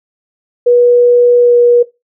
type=tone with pitch glide; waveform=sine; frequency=485.2 to 481 Hz; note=B4 to B4; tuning=-31 to -46 cents; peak=-4 dBFS; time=0.66-1.83 s; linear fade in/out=10 ms; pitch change=-15 cents; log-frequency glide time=1.39-1.56 s; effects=noise-tail reverb RT60 0.2 s tail -17 dB re dry